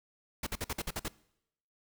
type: noise bursts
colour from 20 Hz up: pink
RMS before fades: -35 dBFS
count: 8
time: 0.43-1.083 s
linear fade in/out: 5 ms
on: 37 ms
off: 51 ms
effects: noise-tail reverb RT60 0.8 s tail -22 dB re dry